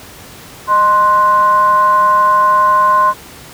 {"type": "tone with frequency modulation", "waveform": "sine", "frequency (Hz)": 1048, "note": "C6", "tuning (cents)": 2, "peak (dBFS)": -7, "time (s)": [0.67, 3.14], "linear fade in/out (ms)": 50, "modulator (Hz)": 433, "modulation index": 0.45, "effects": ["pink hiss -35 dBFS RMS until 3.53 s", "high-pass 60 Hz 12 dB/octave"]}